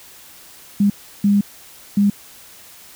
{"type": "tone bursts at uneven times", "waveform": "sine", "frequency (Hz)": 202.5, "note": "G#3", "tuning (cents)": -43, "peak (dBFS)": -11, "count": 3, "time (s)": [[0.8, 0.9], [1.24, 1.41], [1.97, 2.1]], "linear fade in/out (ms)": 5, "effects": ["white hiss -43 dBFS RMS until 2.95 s"]}